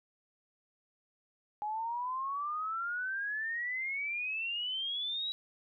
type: exponential sweep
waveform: sine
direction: up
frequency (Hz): 830.6 to 3907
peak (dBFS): -33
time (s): 1.62-5.32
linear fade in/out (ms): 0
effects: none